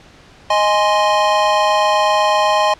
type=chord; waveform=square; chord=Ab major; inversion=second; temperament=equal; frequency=622.3 / 830.6 / 1046.5 Hz; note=Eb5 / Ab5 / C6; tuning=0 / 0 / 0 cents; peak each=-17 dBFS; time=0.5-2.74 s; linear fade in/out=5 ms; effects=pink hiss -44 dBFS RMS until 2.79 s + low-pass 5000 Hz 12 dB/octave